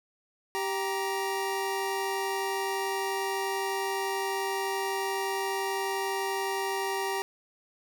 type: tone pair together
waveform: 25% pulse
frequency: 390.2 / 939.7 Hz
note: G4 / A#5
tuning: -8 / +14 cents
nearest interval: octave + minor third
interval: 1522 cents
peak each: -27 / -29 dBFS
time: 0.55-7.22 s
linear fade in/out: 0 ms
effects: none